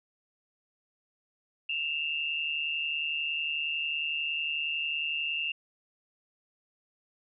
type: tone pair together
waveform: sine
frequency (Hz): 2643 / 2794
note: E7 / F7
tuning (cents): +4 / 0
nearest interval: minor second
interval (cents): 96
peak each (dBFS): -33 / -31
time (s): 1.69-5.52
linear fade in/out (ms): 5
effects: none